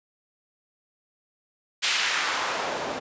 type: noise with band-pass filter sweep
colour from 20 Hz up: white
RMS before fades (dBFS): -27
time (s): 1.82-3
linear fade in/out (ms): 20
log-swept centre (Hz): 2900 to 400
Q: 1.1
effects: resampled to 16000 Hz